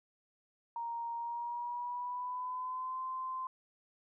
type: tone with pitch glide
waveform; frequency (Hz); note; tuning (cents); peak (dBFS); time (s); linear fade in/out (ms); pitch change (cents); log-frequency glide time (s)
sine; 934 to 1036.3; A#5 to C6; +3 to -17; -36; 0.76-3.47; 2; +180; 1.16-3.01
effects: none